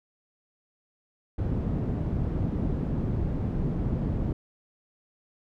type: low-pass noise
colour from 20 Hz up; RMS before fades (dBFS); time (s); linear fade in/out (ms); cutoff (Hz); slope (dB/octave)
white; -28; 1.38-4.33; 5; 180; 12
effects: none